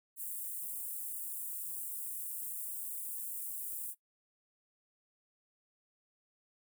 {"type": "high-pass noise", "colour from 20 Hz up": "white", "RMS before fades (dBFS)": -41, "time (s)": [0.16, 3.95], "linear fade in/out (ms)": 50, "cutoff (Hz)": 8300, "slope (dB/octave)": 48, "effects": ["noise-tail reverb RT60 0.1 s tail -17 dB re dry"]}